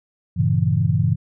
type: chord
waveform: sine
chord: G diminished seventh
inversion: none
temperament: equal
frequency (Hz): 98 / 116.54 / 138.59 / 164.81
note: G2 / Bb2 / Db3 / Fb3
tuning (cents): 0 / 0 / 0 / 0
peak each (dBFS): -21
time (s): 0.36-1.16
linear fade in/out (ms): 20
effects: none